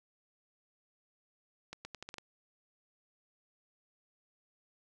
accelerating click train, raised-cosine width 0.2 ms, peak -26 dBFS, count 7, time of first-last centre 1.73-2.183 s, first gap 120 ms, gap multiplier 0.81, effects none

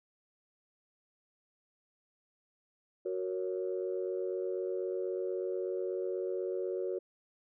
sine chord, F# major, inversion none, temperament equal, 370 / 466.2 / 554.4 Hz, F#4 / A#4 / C#5, 0 / 0 / 0 cents, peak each -34 / -38 / -39 dBFS, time 3.05-6.99 s, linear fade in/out 10 ms, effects tanh soft clip ceiling -23 dBFS

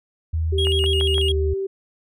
sine tone with pitch glide, 80.5 to 76.11 Hz, E2 to D#2, -41 to -38 cents, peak -19 dBFS, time 0.33-1.54 s, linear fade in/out 10 ms, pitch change -97 cents, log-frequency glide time 0.5-1.16 s
sine tone, 388.3 Hz, G4, 16 cents flat, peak -22 dBFS, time 0.52-1.67 s, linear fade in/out 10 ms
triangle tone with vibrato, 3064 Hz, G7, 40 cents flat, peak -20 dBFS, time 0.58-1.32 s, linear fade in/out 5 ms, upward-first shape square, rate 7.1 Hz, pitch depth 120 cents each way
click train, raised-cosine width 0.5 ms, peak -16 dBFS, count 4, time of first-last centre 0.67-1.181 s, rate 5.87 Hz
effects none

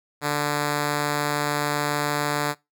5% pulse tone, 146.83 Hz, D3, in tune, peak -11 dBFS, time 0.21-2.55 s, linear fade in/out 50 ms, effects noise-tail reverb RT60 0.2 s tail -22 dB re dry

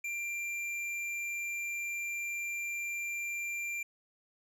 sine tone with hard clipping, 2373 Hz, D7, 17 cents sharp, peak -36 dBFS, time 0.04-3.83 s, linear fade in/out 5 ms, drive 9 dB, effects none

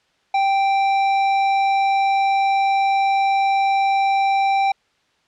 sine tone with tanh clipping, 784 Hz, G5, in tune, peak -17 dBFS, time 0.34-4.72 s, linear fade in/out 5 ms, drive 15 dB, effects white hiss -62 dBFS RMS until 5.27 s + low-pass 4000 Hz 12 dB/octave

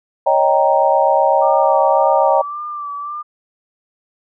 sine chord, Eb dominant seventh, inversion third, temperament equal, 554.4 / 622.3 / 784 / 932.3 Hz, Db5 / Eb5 / G5 / Bb5, 0 / 0 / 0 / 0 cents, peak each -16 dBFS, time 0.26-2.42 s, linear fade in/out 10 ms
sine tone with vibrato, 1174.7 Hz, D6, in tune, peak -23 dBFS, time 1.41-3.23 s, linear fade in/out 20 ms, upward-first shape sine, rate 1.8 Hz, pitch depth 42 cents each way
effects none

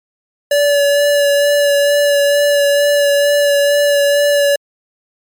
square tone with vibrato, 574 Hz, D5, 40 cents flat, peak -10 dBFS, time 0.51-4.56 s, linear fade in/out 5 ms, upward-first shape sine, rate 2.2 Hz, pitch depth 16 cents each way, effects MP3 96 kbps

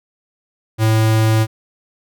square tone, 110.4 Hz, A2, 6 cents sharp, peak -12 dBFS, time 0.78-1.47 s, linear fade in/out 50 ms, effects none

